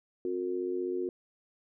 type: tone with amplitude modulation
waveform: sine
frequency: 361.8 Hz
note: F#4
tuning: 39 cents flat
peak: -26 dBFS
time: 0.25-1.09 s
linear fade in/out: 2 ms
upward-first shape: sine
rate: 95.6 Hz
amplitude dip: 85%
effects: none